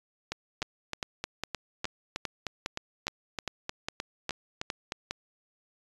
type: two click trains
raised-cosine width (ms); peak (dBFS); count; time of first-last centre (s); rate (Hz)
0.2; -14 / -15; 12 / 16; 0.62-5.11 / 0.32-4.921; 2.45 / 3.26
effects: resampled to 24000 Hz